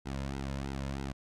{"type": "tone with flanger", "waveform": "sawtooth", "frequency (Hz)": 68.1, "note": "C#2", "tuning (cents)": -30, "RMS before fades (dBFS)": -37, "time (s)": [0.05, 1.13], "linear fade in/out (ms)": 20, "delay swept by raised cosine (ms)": [1.7, 2.64], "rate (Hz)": 3.1, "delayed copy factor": -0.8, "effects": ["low-pass 8000 Hz 12 dB/octave"]}